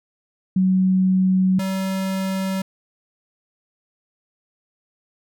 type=tone pair in turn; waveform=sine / square; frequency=187.1 / 190.92 Hz; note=F#3 / G3; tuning=+20 / -45 cents; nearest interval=unison; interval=35 cents; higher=second; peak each=-14 / -22 dBFS; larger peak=first; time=0.56-1.59 / 1.59-2.62 s; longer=neither; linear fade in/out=5 ms; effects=none